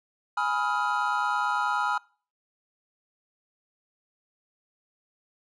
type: chord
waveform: triangle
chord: F half-diminished seventh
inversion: first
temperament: equal with one note detuned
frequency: 830.6 / 987.8 / 1267.7 / 1396.9 Hz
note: Ab5 / Cb6 / Eb6 / F6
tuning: 0 / 0 / +32 / 0 cents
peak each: -28 dBFS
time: 0.37-1.98 s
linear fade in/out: 5 ms
effects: noise-tail reverb RT60 0.4 s tail -23 dB re dry + resampled to 24000 Hz